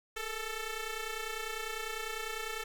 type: ring-modulated tone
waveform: 10% pulse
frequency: 440 Hz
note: A4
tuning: in tune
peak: -25 dBFS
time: 0.16-2.64 s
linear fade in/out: 10 ms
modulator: 895 Hz
effects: none